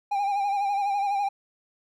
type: tone with vibrato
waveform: triangle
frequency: 803 Hz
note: G5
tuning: 41 cents sharp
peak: -21 dBFS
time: 0.11-1.29 s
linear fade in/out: 10 ms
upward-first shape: sine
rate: 12 Hz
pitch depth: 49 cents each way
effects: none